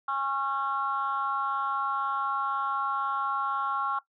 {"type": "tone cluster", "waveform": "sine", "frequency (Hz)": [819, 1095, 1369], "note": ["G#5", "C#6", "F6"], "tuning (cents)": [-24, -22, -35], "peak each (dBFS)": [-33, -30, -29], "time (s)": [0.08, 3.99], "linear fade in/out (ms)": 5, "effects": ["noise-tail reverb RT60 0.1 s tail -17 dB re dry", "tanh soft clip ceiling -19 dBFS"]}